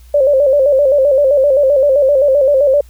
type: tone with vibrato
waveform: sine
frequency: 554.4 Hz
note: C#5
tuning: in tune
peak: -7 dBFS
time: 0.14-2.81 s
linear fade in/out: 5 ms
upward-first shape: square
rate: 7.7 Hz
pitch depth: 81 cents each way
effects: added 60 Hz sine -37 dBFS peak until 2.89 s + white hiss -51 dBFS RMS until 2.89 s